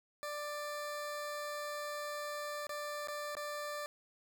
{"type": "tone with dropouts", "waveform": "20% pulse", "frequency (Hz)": 590, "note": "D5", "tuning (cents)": 8, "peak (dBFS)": -34, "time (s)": [0.23, 3.86], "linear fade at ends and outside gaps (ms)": 0, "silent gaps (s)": [[2.669, 2.693], [3.073, 3.084], [3.352, 3.368]], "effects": []}